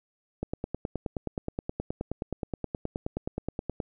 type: click train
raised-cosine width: 2 ms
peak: -17 dBFS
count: 33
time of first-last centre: 0.43-3.802 s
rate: 9.49 Hz
effects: none